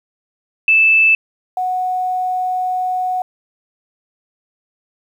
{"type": "tone pair in turn", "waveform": "sine", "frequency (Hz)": [2633, 736.5], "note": ["E7", "F#5"], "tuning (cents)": [-3, -8], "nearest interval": "octave + minor seventh", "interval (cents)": 2205, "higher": "first", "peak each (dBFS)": [-8, -16], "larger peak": "first", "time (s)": [[0.68, 1.15], [1.57, 3.22]], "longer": "second", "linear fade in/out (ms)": 2, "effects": ["8-bit"]}